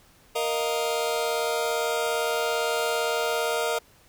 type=chord; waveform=sawtooth; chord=Bb suspended fourth; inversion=none; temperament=just; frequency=466.2 / 621.6 / 699.2 Hz; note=Bb4 / Eb5 / F5; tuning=0 / -2 / +2 cents; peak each=-23 / -25 / -27 dBFS; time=0.35-3.79 s; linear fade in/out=10 ms; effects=pink hiss -57 dBFS RMS until 4.08 s